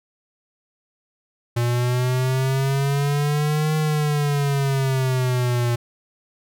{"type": "exponential two-way sweep", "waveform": "square", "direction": "up then down", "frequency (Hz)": [118.6, 155.56, 118.6], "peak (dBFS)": -19, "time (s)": [1.56, 5.76], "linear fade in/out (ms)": 10, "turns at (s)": 3.76, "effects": []}